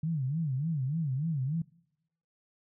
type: tone with vibrato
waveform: sine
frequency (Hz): 146.5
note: D3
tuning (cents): -4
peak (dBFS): -28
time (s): 0.03-1.62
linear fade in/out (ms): 5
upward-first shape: sine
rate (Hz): 3.4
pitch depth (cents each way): 230
effects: noise-tail reverb RT60 0.8 s tail -22 dB re dry